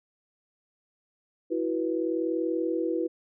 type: chord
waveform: sine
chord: E suspended second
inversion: none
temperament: equal with one note detuned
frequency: 329.6 / 370 / 489.3 Hz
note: E4 / F#4 / B4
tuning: 0 / 0 / -16 cents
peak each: -28 / -31 / -31 dBFS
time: 1.5-3.08 s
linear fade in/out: 20 ms
effects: none